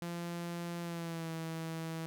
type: tone with pitch glide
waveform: sawtooth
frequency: 171.7 to 162.81 Hz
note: F3 to E3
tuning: -29 to -21 cents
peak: -34 dBFS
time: 0.02-2.06 s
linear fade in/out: 0 ms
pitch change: -92 cents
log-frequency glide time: 0.81-1.31 s
effects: none